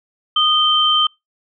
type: tone pair together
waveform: sine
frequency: 1234 / 3115 Hz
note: D#6 / G7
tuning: -15 / -12 cents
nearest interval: octave + major third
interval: 1603 cents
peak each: -17 / -13 dBFS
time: 0.36-1.07 s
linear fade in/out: 5 ms
effects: noise-tail reverb RT60 0.2 s tail -26 dB re dry